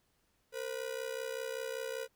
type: ring-modulated tone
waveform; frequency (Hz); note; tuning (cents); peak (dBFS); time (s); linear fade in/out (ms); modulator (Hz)
45% pulse; 490; B4; -14; -34; 0.52-2.08; 50; 32.6
effects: pink hiss -75 dBFS RMS until 2.15 s